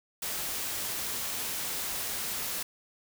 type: noise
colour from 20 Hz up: white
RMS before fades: -34 dBFS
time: 0.22-2.63 s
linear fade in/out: 5 ms
effects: none